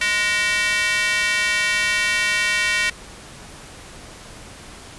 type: tone with high-pass filter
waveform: square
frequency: 207.7 Hz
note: G#3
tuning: in tune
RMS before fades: -20 dBFS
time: 0.01-2.9 s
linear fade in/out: 5 ms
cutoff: 2000 Hz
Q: 2.9
effects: pink hiss -40 dBFS RMS until 4.98 s + resampled to 24000 Hz